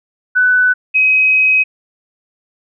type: tone pair in turn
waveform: sine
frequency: 1496 / 2533 Hz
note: F#6 / D#7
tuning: +19 / +30 cents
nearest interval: major sixth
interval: 911 cents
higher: second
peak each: -8 dBFS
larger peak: neither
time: 0.35-0.74 / 0.94-1.64 s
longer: second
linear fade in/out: 20 ms
effects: none